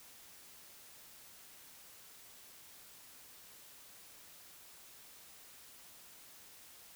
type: silence
effects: white hiss -57 dBFS RMS until 6.95 s